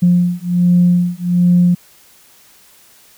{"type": "beating tone pair", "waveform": "sine", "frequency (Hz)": [176, 177.3], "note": ["F3", "F3"], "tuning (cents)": [14, 26], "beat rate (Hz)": 1.3, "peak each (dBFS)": -12, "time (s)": [0.02, 1.75], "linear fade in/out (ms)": 10, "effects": ["tanh soft clip ceiling -2 dBFS", "white hiss -47 dBFS RMS until 3.17 s"]}